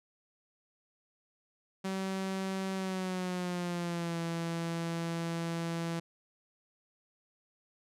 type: tone with pitch glide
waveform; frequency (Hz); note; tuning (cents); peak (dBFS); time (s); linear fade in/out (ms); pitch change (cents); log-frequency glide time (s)
sawtooth; 191.1 to 167.33; G3 to E3; -44 to +26; -29; 1.84-6; 10; -230; 2.74-4.19
effects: low-pass 10000 Hz 12 dB/octave

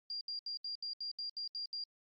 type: tone bursts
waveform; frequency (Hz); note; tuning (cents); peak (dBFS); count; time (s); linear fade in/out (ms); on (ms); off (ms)
sine; 4780; D8; +30; -38; 10; 0.1-1.839; 2; 110; 71
effects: Opus 48 kbps

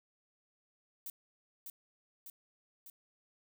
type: noise with echo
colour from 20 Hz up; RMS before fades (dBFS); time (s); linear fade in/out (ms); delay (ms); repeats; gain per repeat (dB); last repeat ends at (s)
violet; -43; 1.06-1.1; 2; 600; 3; -3; 2.9
effects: none

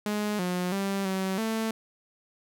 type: tone with pitch steps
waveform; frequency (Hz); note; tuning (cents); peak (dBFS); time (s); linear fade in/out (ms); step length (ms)
sawtooth; 209.2 / 179.9 / 196.5 / 190.1 / 222.4; G#3 / F#3 / G3 / F#3 / A3; +13 / -48 / +4 / +47 / +19; -23; 0.06-1.71; 2; 330
effects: none

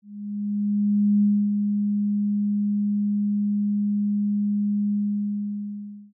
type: tone with ADSR envelope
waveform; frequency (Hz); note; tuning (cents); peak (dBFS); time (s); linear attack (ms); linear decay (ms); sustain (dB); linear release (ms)
sine; 205.5; G#3; -18; -15; 0.02-6.13; 1200; 280; -5; 1200
effects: none

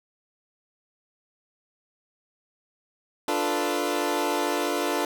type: chord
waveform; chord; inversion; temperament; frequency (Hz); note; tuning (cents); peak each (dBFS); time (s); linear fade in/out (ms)
20% pulse; B half-diminished seventh; first; equal; 293.7 / 349.2 / 440 / 493.9; D4 / F4 / A4 / B4; 0 / 0 / 0 / 0; -24 / -24 / -25 / -27; 3.28-5.05; 2
effects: none

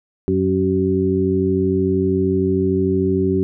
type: harmonic tone with a mistuned harmonic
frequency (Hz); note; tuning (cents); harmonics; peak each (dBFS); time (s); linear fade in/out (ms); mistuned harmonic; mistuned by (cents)
93.1; F#2; +11; 1 / 2 / 3 / 4; -23 / -21 / -21 / -18; 0.28-3.43; 0; 4; +32
effects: none

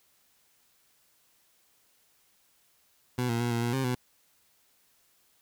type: tone with pitch steps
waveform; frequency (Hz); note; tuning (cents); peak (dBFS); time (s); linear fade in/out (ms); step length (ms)
20% pulse; 124.3 / 116.8 / 120 / 117.2 / 119.2 / 133.1 / 124.7; B2 / A#2 / B2 / A#2 / A#2 / C3 / B2; +12 / +4 / -49 / +10 / +39 / +30 / +17; -22; 3.18-3.95; 5; 110
effects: white hiss -67 dBFS RMS until 5.41 s

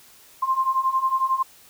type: beating tone pair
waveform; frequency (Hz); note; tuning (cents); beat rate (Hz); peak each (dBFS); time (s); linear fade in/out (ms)
sine; 1046.5 / 1057.5; C6 / C6; 0 / +18; 11; -24 / -21; 0.42-1.43; 10
effects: white hiss -51 dBFS RMS until 1.69 s

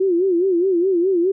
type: tone with vibrato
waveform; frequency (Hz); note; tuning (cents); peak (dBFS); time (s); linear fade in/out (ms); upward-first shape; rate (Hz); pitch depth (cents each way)
sine; 362.5; F#4; -35; -14; 0-1.32; 10; sine; 4.8; 130
effects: none

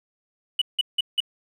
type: tone bursts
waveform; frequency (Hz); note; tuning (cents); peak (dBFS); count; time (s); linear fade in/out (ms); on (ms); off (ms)
triangle; 2960; F#7; 0; -15; 4; 0.59-1.204; 5; 26; 170
effects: tanh soft clip ceiling -14 dBFS

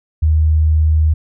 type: tone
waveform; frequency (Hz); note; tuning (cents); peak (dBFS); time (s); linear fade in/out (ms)
sine; 78; D#2; +5; -9; 0.22-1.14; 10
effects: none

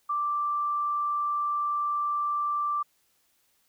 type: tone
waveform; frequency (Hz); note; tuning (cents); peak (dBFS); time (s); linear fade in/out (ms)
sine; 1174.7; D6; 0; -25; 0.09-2.83; 10
effects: white hiss -69 dBFS RMS until 3.68 s

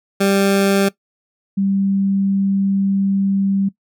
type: tone pair in turn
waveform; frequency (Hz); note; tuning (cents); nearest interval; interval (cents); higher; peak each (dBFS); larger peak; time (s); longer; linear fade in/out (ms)
20% pulse / sine; 197 / 195.87; G3 / G3; +9 / -1; unison; 10; first; -8 / -14; first; 0.2-0.89 / 1.57-3.69; second; 10
effects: noise-tail reverb RT60 0.1 s tail -19 dB re dry

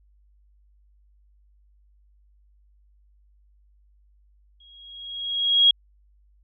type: tone with exponential growth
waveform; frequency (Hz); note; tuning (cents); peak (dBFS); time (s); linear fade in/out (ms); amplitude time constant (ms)
sine; 3293; G#7; -15; -11; 4.6-5.71; 5; 240
effects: added 50 Hz sine -56 dBFS peak until 6.43 s

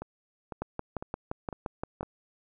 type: two click trains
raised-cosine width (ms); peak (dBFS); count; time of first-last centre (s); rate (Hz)
1; -18 / -23; 9 / 5; 0.62-2.009 / 0.02-2.03; 5.76 / 1.99
effects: none

